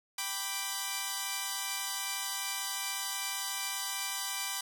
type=chord; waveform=5% pulse; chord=G major; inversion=none; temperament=equal; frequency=784 / 987.8 / 1174.7 Hz; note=G5 / B5 / D6; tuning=0 / 0 / 0 cents; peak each=-27 / -25 / -27 dBFS; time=0.18-4.61 s; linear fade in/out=5 ms; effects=none